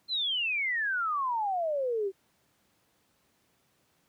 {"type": "exponential sweep", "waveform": "sine", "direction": "down", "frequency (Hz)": [4186, 374.7], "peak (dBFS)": -27, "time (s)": [0.08, 2.12], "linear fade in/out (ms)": 50, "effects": ["pink hiss -70 dBFS RMS until 4.08 s", "high-pass 100 Hz 12 dB/octave"]}